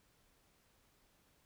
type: silence
effects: pink hiss -72 dBFS RMS until 1.45 s